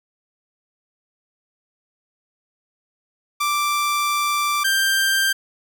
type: tone pair in turn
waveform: sawtooth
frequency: 1174.7 / 1578.5 Hz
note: D6 / G6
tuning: 0 / +12 cents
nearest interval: perfect fourth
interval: 512 cents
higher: second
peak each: -15 / -13 dBFS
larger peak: second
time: 3.4-4.64 / 4.64-5.33 s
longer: first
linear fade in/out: 10 ms
effects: none